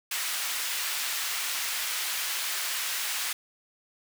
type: high-pass noise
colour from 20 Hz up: pink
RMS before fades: -31 dBFS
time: 0.11-3.33 s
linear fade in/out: 5 ms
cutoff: 1700 Hz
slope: 12 dB/octave
effects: none